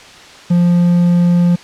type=tone with quantisation; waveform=triangle; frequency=174.61 Hz; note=F3; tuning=in tune; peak=-6 dBFS; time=0.5-1.56 s; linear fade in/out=10 ms; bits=6; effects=white hiss -37 dBFS RMS until 1.63 s + low-pass 5000 Hz 12 dB/octave